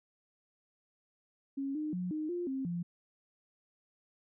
sine tone with pitch steps, 274.4 / 305.2 / 180.4 / 308.5 / 351.4 / 266.6 / 173 Hz, C#4 / D#4 / F#3 / D#4 / F4 / C4 / F3, -17 / -33 / -44 / -15 / +11 / +33 / -16 cents, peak -33 dBFS, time 1.57-2.83 s, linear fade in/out 10 ms, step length 180 ms, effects none

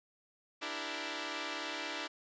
5% pulse chord, E half-diminished seventh, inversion third, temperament equal, 293.7 / 329.6 / 392 / 466.2 Hz, D4 / E4 / G4 / Bb4, 0 / 0 / 0 / 0 cents, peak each -30 / -30 / -35 / -34 dBFS, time 0.61-2.08 s, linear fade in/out 20 ms, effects resampled to 16000 Hz

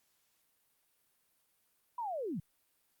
sine linear sweep, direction down, 997 to 130.81 Hz, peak -35 dBFS, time 1.98-2.4 s, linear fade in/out 5 ms, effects white hiss -75 dBFS RMS until 3 s + Opus 48 kbps

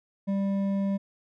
triangle tone with hard clipping, 196.9 Hz, G3, 8 cents sharp, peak -26 dBFS, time 0.27-0.98 s, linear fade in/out 20 ms, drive 11 dB, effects none

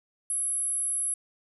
sine tone, 10870 Hz, F9, 48 cents flat, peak -26 dBFS, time 0.3-1.14 s, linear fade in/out 2 ms, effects none

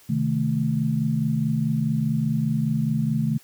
sine chord, A diminished, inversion first, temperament equal, 130.81 / 155.56 / 220 Hz, C3 / Eb3 / A3, 0 / 0 / 0 cents, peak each -26 / -24 / -24 dBFS, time 0.09-3.38 s, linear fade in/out 10 ms, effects white hiss -53 dBFS RMS until 3.43 s

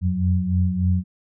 sine tone cluster, 86.9 / 90.3 / 183.2 Hz, F2 / F#2 / F#3, -8 / -42 / -17 cents, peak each -22 dBFS, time 0.01-1.04 s, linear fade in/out 50 ms, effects none

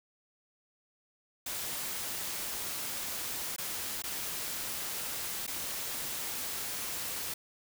white noise with dropouts, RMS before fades -37 dBFS, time 1.46-7.34 s, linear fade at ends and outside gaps 5 ms, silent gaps 3.563-3.582 / 4.022-4.037 / 5.467-5.476 s, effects none

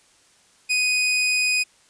sawtooth tone, 2492 Hz, D#7, 2 cents sharp, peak -15 dBFS, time 0.69-1.64 s, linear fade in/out 20 ms, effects white hiss -57 dBFS RMS until 1.89 s + resampled to 22050 Hz

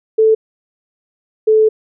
sine tone pair in turn, 439.9 / 435.3 Hz, A4 / A4, 0 / -19 cents, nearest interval unison, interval 19 cents, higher first, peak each -7 dBFS, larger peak neither, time 0.18-0.35 / 1.47-1.69 s, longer second, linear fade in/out 10 ms, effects none

